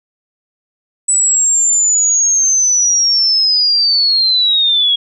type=linear sweep; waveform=sine; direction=down; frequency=7960 to 3296 Hz; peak=-9 dBFS; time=1.08-4.96 s; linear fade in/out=10 ms; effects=none